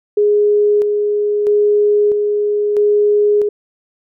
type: tone with tremolo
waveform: sine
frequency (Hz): 415.3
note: G#4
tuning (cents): 0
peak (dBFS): -9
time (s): 0.17-3.49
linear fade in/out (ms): 5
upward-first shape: square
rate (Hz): 0.77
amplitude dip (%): 35
effects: none